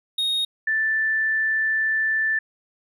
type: tone pair in turn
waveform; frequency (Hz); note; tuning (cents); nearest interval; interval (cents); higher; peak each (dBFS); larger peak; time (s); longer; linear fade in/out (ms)
triangle / sine; 3729 / 1763.3; A#7 / A6; 0 / +3; octave + minor second; 1297; first; -19; neither; 0.18-0.45 / 0.67-2.39; second; 5
effects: none